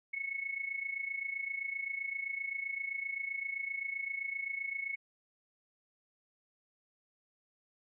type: tone with amplitude modulation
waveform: sine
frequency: 2200 Hz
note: C#7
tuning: 14 cents flat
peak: -32 dBFS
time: 0.13-4.96 s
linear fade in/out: 10 ms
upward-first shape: sine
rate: 27.7 Hz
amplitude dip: 75%
effects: none